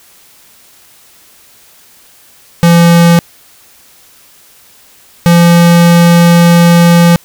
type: tone pair in turn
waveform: square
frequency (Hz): 170.3 / 171.28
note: F3 / F3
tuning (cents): -43 / -33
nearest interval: unison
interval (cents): 10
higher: second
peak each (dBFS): -3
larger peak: neither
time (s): 2.63-3.19 / 5.26-7.16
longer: second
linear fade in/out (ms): 0
effects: white hiss -42 dBFS RMS until 7.24 s